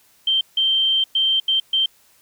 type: tone bursts at uneven times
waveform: sine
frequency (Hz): 3136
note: G7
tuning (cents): 0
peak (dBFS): -15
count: 5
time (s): 0.27-0.41 / 0.57-1.04 / 1.15-1.4 / 1.48-1.6 / 1.73-1.86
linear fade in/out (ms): 5
effects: white hiss -56 dBFS RMS until 2.21 s